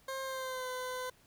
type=tone with pitch glide; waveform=20% pulse; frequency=532 to 507.1 Hz; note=C5 to B4; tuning=+29 to +46 cents; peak=-32 dBFS; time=0.08-1.1 s; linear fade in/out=5 ms; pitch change=-83 cents; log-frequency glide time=0.23-0.69 s; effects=pink hiss -65 dBFS RMS until 1.26 s